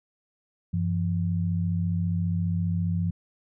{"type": "tone pair together", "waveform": "sine", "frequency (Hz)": [95.43, 170.2], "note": ["G2", "F3"], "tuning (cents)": [-46, -44], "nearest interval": "minor seventh", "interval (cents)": 1002, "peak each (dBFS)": -26, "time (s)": [0.73, 3.11], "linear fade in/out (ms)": 10, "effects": []}